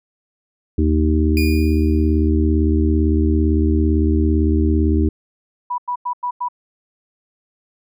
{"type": "harmonic tone", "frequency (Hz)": 77.78, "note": "D#2", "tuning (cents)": 0, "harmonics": [1, 3, 4, 5], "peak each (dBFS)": [-15, -21, -19, -24], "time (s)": [0.78, 5.09], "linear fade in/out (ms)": 5}
{"type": "tone with exponential decay", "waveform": "30% pulse", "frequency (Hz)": 2434, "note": "D#7", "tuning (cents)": -39, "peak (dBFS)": -19, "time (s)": [1.37, 2.29], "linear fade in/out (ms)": 1, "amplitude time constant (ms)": 200}
{"type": "tone bursts", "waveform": "sine", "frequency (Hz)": 981, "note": "B5", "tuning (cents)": -12, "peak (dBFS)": -19, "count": 5, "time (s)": [5.7, 6.486], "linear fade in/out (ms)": 10, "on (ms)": 82, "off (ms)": 94}
{"effects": []}